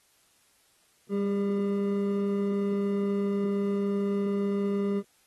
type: tone pair together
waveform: triangle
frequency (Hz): 198.69 / 402.7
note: G3 / G4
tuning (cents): +24 / +47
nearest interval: octave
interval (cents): 1223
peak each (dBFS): -25 / -27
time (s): 1.09-5.03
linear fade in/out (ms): 50
effects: white hiss -65 dBFS RMS until 5.26 s + AAC 32 kbps